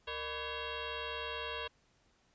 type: tone with frequency modulation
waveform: sine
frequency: 1138 Hz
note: C#6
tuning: 45 cents sharp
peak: -37 dBFS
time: 0.07-1.68 s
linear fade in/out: 10 ms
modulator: 534 Hz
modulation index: 4.7
effects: pink hiss -71 dBFS RMS until 2.34 s + resampled to 16000 Hz